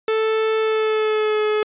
45% pulse tone with pitch glide, 440 to 426 Hz, A4 to G#4, 0 to +44 cents, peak -17 dBFS, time 0.08-1.63 s, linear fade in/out 2 ms, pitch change -56 cents, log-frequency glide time 0.59-1.43 s, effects resampled to 8000 Hz

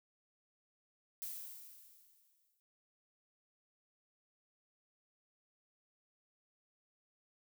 violet noise with exponential decay, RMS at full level -42 dBFS, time 1.22-2.6 s, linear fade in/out 0 ms, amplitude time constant 300 ms, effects none

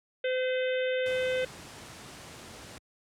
harmonic tone, 512 Hz, C5, 38 cents flat, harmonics 1 / 3 / 4 / 5 / 6 / 7, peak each -27 / -37 / -39 / -41 / -43 / -44 dBFS, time 0.24-1.45 s, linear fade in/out 5 ms
pink low-pass noise, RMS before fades -46 dBFS, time 1.06-2.78 s, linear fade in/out 0 ms, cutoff 9900 Hz, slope 24 dB/octave
effects high-pass 80 Hz 12 dB/octave

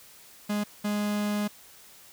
45% pulse tone bursts at uneven times, 207.7 Hz, G#3, in tune, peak -26 dBFS, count 2, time 0.49-0.64 / 0.84-1.48 s, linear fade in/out 10 ms, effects white hiss -52 dBFS RMS until 2.12 s

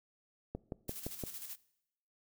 click train, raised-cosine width 2 ms, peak -25 dBFS, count 5, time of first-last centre 0.55-1.237 s, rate 5.82 Hz
blue noise with tremolo, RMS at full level -44 dBFS, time 0.88-1.56 s, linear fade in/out 10 ms, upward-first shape square, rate 13 Hz, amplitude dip 50%
effects noise-tail reverb RT60 0.8 s tail -21 dB re dry

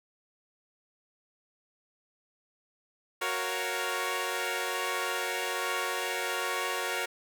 10% pulse chord, Gb major seventh, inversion none, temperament equal, 370 / 466.2 / 554.4 / 698.5 Hz, Gb4 / Bb4 / Db5 / F5, 0 / 0 / 0 / 0 cents, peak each -27 / -26 / -27 / -32 dBFS, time 3.21-7.06 s, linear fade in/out 10 ms, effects none

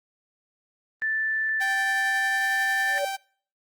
sine tone with pitch glide, 1762 to 1773.2 Hz, A6 to A6, +2 to +13 cents, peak -23 dBFS, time 1.02-2.98 s, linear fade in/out 0 ms, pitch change +11 cents, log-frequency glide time 1.82-2.57 s
sawtooth tone with tremolo, 780 Hz, G5, 9 cents flat, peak -23 dBFS, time 1.6-3.17 s, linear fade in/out 20 ms, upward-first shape triangle, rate 11 Hz, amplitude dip 25%
sine tone with exponential growth, 572 Hz, D5, 46 cents flat, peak -21 dBFS, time 2.81-3.05 s, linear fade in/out 5 ms, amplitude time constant 51 ms
effects noise-tail reverb RT60 0.5 s tail -25 dB re dry + Opus 24 kbps

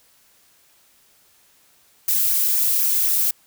violet noise with flanger, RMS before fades -19 dBFS, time 2.08-3.31 s, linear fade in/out 5 ms, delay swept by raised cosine 0.24 to 2.14 ms, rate 4 Hz, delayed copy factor -0.6, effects white hiss -57 dBFS RMS until 3.46 s

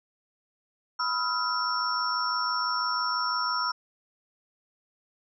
sine tone cluster, 990 / 1275 / 1381 / 5450 Hz, B5 / D#6 / F6 / F8, +4 / +42 / -20 / -43 cents, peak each -31 dBFS, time 0.99-3.72 s, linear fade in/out 10 ms, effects none

